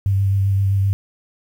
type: tone with vibrato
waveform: sine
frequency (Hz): 98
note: G2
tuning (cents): 0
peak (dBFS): -14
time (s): 0.06-0.93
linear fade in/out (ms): 0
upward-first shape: sine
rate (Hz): 7.7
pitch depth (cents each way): 20
effects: 8-bit